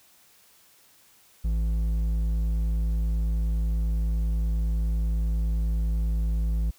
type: tone with hard clipping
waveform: sine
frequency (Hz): 55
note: A1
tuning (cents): 0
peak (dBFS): -24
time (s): 1.44-6.71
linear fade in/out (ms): 10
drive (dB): 6
effects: white hiss -58 dBFS RMS until 6.78 s

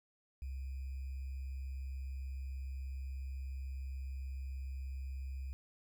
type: tone with sample-and-hold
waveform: sine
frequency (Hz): 66.5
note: C2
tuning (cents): +29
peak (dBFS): -39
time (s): 0.42-5.53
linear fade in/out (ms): 0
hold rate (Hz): 2450
effects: none

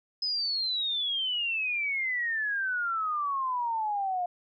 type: exponential sweep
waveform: sine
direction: down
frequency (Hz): 5100 to 703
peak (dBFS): -27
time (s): 0.22-4.26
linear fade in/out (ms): 5
effects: none

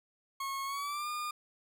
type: tone with pitch glide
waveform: 40% pulse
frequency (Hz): 1092 to 1211.6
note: C#6 to D#6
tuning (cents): -26 to -46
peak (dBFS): -34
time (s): 0.4-1.31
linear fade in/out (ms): 5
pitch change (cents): +180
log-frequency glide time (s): 0.65-1.09
effects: none

